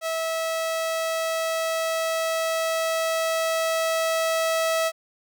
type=tone with level ramp; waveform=sawtooth; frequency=650 Hz; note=E5; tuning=24 cents flat; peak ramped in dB=-21 to -17 dBFS; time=0.01-4.92 s; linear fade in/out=50 ms; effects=none